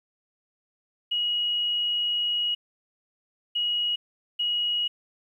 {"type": "tone bursts at uneven times", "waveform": "sine", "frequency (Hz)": 2900, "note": "F#7", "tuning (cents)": -35, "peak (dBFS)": -23, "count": 3, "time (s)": [[1.11, 2.55], [3.55, 3.96], [4.39, 4.88]], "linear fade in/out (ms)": 10, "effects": ["10-bit"]}